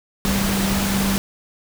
sine tone in noise, 196 Hz, G3, in tune, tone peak -20 dBFS, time 0.25-1.18 s, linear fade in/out 0 ms, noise pink, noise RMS -23 dBFS, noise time 0.25-1.18 s, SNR 0 dB, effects none

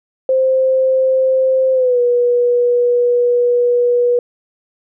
sine tone with pitch glide, 523.3 to 485.4 Hz, C5 to B4, 0 to -30 cents, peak -10 dBFS, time 0.29-4.19 s, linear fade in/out 2 ms, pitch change -130 cents, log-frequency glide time 1.73-2 s, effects none

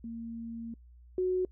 sine tone pair in turn, 230 / 368.2 Hz, A#3 / F#4, -23 / -8 cents, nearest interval minor sixth, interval 815 cents, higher second, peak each -37 / -26 dBFS, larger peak second, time 0.04-0.74 / 1.18-1.45 s, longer first, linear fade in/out 2 ms, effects noise-tail reverb RT60 0.1 s tail -26 dB re dry + added 60 Hz sine -52 dBFS peak until 1.51 s

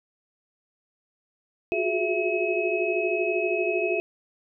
sine tone cluster, 357.9 / 370.6 / 418.7 / 665 / 2558 Hz, F4 / F#4 / G#4 / E5 / D#7, +42 / +3 / +14 / +15 / +47 cents, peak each -29 dBFS, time 1.72-4 s, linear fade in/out 0 ms, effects none

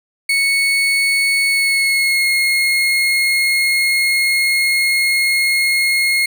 35% pulse tone with pitch glide, 2212 to 2153 Hz, C#7 to C7, -4 to +49 cents, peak -11 dBFS, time 0.29-6.26 s, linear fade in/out 5 ms, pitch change -47 cents, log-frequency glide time 1.48-2.28 s, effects none

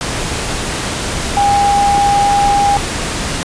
sine tone in noise, 808 Hz, G#5, 48 cents flat, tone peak -9 dBFS, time 1.37-2.77 s, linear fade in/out 0 ms, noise pink, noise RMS -19 dBFS, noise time 0.01-3.43 s, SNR +7 dB, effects resampled to 22050 Hz

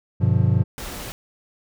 triangle chord, G dominant seventh, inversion none, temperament just, 98 / 122.5 / 147 / 176.4 Hz, G2 / B2 / D3 / F3, 0 / -14 / +2 / +18 cents, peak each -17 / -17 / -23 / -22 dBFS, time 0.2-0.64 s, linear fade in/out 20 ms
pink noise, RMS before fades -33 dBFS, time 0.78-1.12 s, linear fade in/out 0 ms
effects none

